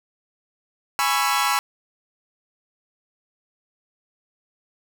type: chord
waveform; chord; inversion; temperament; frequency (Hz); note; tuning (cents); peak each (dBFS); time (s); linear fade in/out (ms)
sawtooth; C# minor seventh; second; equal with one note detuned; 830.6 / 987.8 / 1108.7 / 1336.1; G#5 / B5 / C#6 / E6; 0 / 0 / 0 / +23; -21; 0.99-1.59; 0
effects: none